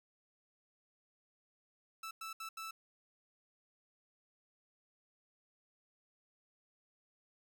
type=tone bursts at uneven times; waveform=sawtooth; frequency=1318.5 Hz; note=E6; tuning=in tune; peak=-39 dBFS; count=4; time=2.03-2.11 / 2.21-2.33 / 2.4-2.49 / 2.57-2.71 s; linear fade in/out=5 ms; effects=none